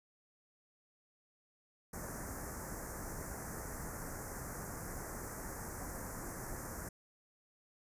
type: band-stop noise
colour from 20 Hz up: pink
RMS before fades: -44 dBFS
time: 1.93-6.89 s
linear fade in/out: 5 ms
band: 1900 to 5800 Hz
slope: 48 dB/octave
effects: resampled to 32000 Hz